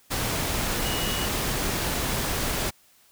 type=tone in noise; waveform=sine; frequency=2906 Hz; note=F#7; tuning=32 cents flat; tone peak=-33 dBFS; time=0.84-1.27 s; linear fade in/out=20 ms; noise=pink; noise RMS=-27 dBFS; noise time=0.1-2.71 s; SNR=-9 dB; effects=white hiss -59 dBFS RMS until 3.11 s